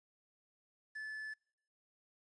triangle tone with quantisation, 1736 Hz, A6, 24 cents flat, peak -40 dBFS, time 0.95-1.34 s, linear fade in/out 10 ms, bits 11, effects noise-tail reverb RT60 0.7 s tail -26 dB re dry + resampled to 22050 Hz

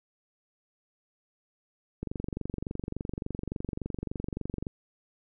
click train, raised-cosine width 3 ms, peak -20 dBFS, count 63, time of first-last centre 2.03-4.668 s, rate 23.5 Hz, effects none

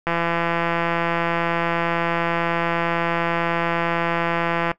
click train, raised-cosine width 0.5 ms, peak -7 dBFS, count 786, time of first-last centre 0.07-4.715 s, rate 169 Hz, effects noise-tail reverb RT60 0.1 s tail -18 dB re dry

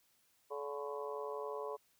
harmonic tone with a mistuned harmonic, 143.5 Hz, D3, 40 cents flat, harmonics 3 / 4 / 5 / 6 / 7 / 8, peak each -42 / -45 / -52 / -53 / -46 / -50 dBFS, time 0.5-1.77 s, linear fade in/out 20 ms, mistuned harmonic 8, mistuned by -81 cents, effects white hiss -73 dBFS RMS until 1.99 s

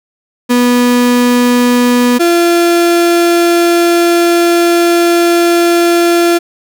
35% pulse tone pair in turn, 244.8 / 343.1 Hz, B3 / F4, -15 / -31 cents, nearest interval tritone, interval 584 cents, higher second, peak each -5 dBFS, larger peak neither, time 0.49-2.19 / 2.19-6.39 s, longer second, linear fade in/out 20 ms, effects none

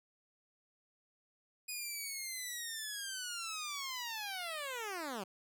10% pulse linear sweep, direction down, 2489 to 179.4 Hz, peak -31 dBFS, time 1.68-5.24 s, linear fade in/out 10 ms, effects none

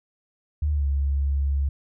sine tone with pitch glide, 74.7 to 69.7 Hz, D2 to C#2, +30 to +10 cents, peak -20 dBFS, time 0.62-1.69 s, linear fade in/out 5 ms, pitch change -120 cents, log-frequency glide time 0.72-0.86 s, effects none

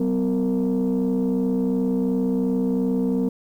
sine tone cluster, 190.5 / 253.3 / 460.7 Hz, G3 / B3 / A#4, -49 / +44 / -20 cents, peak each -22 / -20 / -25 dBFS, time 0-3.29 s, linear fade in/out 5 ms, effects tanh soft clip ceiling -15 dBFS + 9-bit

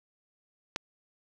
click, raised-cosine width 0.2 ms, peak -13 dBFS, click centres 0.761 s, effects none

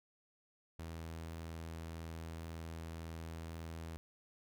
sawtooth tone, 81.9 Hz, E2, 11 cents flat, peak -40 dBFS, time 0.79-3.97 s, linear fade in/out 0 ms, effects none

